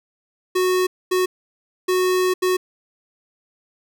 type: tone bursts at uneven times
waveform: square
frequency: 368.1 Hz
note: F#4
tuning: 9 cents flat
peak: -17 dBFS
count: 4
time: 0.55-0.87 / 1.11-1.26 / 1.88-2.34 / 2.42-2.57 s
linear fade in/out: 10 ms
effects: none